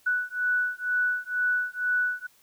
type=beating tone pair; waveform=sine; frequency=1480 / 1482.1 Hz; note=F#6 / F#6; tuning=0 / +2 cents; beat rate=2.1 Hz; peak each=-27 dBFS; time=0.06-2.27 s; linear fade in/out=10 ms; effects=white hiss -61 dBFS RMS until 2.42 s